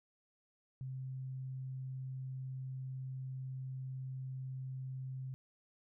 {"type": "tone", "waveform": "sine", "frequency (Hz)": 131, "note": "C3", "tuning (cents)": 2, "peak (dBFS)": -40, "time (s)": [0.81, 5.34], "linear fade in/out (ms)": 0, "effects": []}